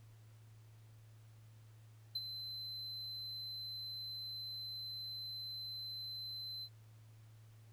triangle tone with ADSR envelope, 4064 Hz, B7, 49 cents sharp, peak -33 dBFS, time 2.15-6.69 s, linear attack 8 ms, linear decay 35 ms, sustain -9 dB, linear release 56 ms, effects added 110 Hz sine -57 dBFS peak until 7.72 s + pink hiss -71 dBFS RMS until 7.72 s

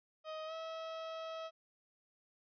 30% pulse tone with pitch glide, 627 to 646.9 Hz, D#5 to E5, +13 to -33 cents, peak -39 dBFS, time 0.24-1.51 s, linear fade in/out 50 ms, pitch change +54 cents, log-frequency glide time 0.46-0.53 s, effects resampled to 11025 Hz

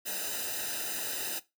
white noise with comb filter, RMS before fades -35 dBFS, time 0.05-1.4 s, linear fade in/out 20 ms, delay 0.9 ms, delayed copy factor -0.85, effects noise-tail reverb RT60 0.2 s tail -17 dB re dry

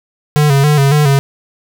square tone with vibrato, 143.7 Hz, D3, 37 cents flat, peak -8 dBFS, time 0.36-1.19 s, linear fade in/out 0 ms, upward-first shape square, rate 3.6 Hz, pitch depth 67 cents each way, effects none

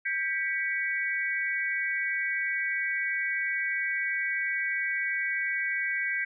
sine tone cluster, 1586 / 1963 / 2246 Hz, G6 / B6 / C#7, +20 / -11 / +22 cents, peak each -31 / -31 / -32 dBFS, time 0.05-6.25 s, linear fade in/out 10 ms, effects none

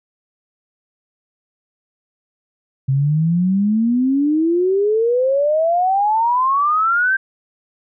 sine exponential sweep, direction up, 131.2 to 1589 Hz, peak -13 dBFS, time 2.88-7.17 s, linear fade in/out 10 ms, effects none

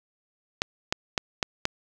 clicks, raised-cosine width 0.2 ms, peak -6 dBFS, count 5, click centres 0.619 / 0.925 / 1.178 / 1.428 / 1.654 s, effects none

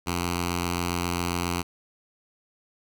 5% pulse tone with notch filter, 87.4 Hz, F2, 2 cents sharp, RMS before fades -28 dBFS, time 0.06-1.63 s, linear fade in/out 20 ms, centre 570 Hz, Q 0.94, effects none

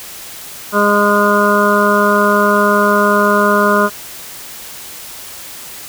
harmonic tone, 205.5 Hz, G#3, 18 cents flat, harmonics 1 / 2 / 3 / 5 / 6 / 7, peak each -16 / -16 / -16 / -16 / -16 / -16 dBFS, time 0.72-3.9 s, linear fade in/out 50 ms, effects white hiss -31 dBFS RMS until 5.88 s

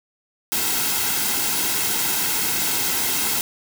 white noise with comb filter, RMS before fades -22 dBFS, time 0.52-3.41 s, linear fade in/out 0 ms, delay 1.7 ms, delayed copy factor -0.55, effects none

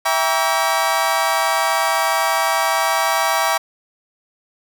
30% pulse chord, E diminished seventh, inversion none, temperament just, 659.3 / 791.1 / 949.3 / 1139.2 Hz, E5 / G5 / Bb5 / Db6, 0 / +16 / +31 / +47 cents, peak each -19 dBFS, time 0.05-3.58 s, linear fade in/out 10 ms, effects none

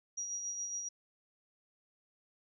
sine tone with tremolo, 5750 Hz, F8, 50 cents sharp, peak -35 dBFS, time 0.17-0.89 s, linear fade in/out 10 ms, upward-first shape sine, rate 7.2 Hz, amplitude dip 40%, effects none

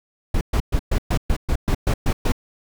brown noise bursts, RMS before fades -18 dBFS, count 11, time 0.34-2.321 s, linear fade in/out 5 ms, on 71 ms, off 120 ms, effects none

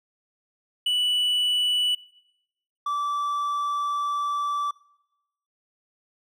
triangle tone pair in turn, 2960 / 1161.2 Hz, F#7 / D6, 0 / -20 cents, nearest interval octave + major third, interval 1620 cents, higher first, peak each -19 / -22 dBFS, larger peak first, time 0.86-1.95 / 2.86-4.71 s, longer second, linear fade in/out 5 ms, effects noise-tail reverb RT60 0.9 s tail -22 dB re dry

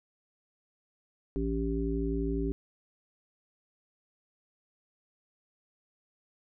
harmonic tone, 55.9 Hz, A1, 28 cents sharp, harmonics 1 / 3 / 5 / 7, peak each -32 / -37 / -33 / -34 dBFS, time 1.36-2.52 s, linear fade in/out 0 ms, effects none

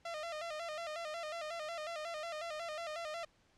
sawtooth tone with vibrato, 644 Hz, E5, 41 cents flat, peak -36 dBFS, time 0.05-3.25 s, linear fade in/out 5 ms, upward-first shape square, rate 5.5 Hz, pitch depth 88 cents each way, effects pink hiss -70 dBFS RMS until 3.57 s + low-pass 6000 Hz 12 dB/octave

